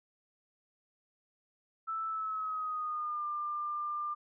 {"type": "tone with pitch glide", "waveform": "sine", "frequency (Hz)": [1318.5, 1195.2], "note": ["E6", "D6"], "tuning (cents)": [0, 30], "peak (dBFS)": -33, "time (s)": [1.87, 4.15], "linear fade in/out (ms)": 20, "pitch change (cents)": -170, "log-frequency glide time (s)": [2.07, 3.26], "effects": []}